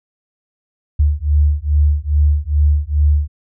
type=beating tone pair; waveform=sine; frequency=72.8 / 75.2 Hz; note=D2 / D2; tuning=-15 / +42 cents; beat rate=2.4 Hz; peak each=-14 dBFS; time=0.99-3.28 s; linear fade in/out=10 ms; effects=none